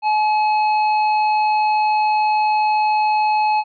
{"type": "tone with tanh clipping", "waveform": "sine", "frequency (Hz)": 853, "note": "G#5", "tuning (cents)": 46, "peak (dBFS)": -16, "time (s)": [0.02, 3.64], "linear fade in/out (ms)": 50, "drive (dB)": 11, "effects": ["resampled to 11025 Hz"]}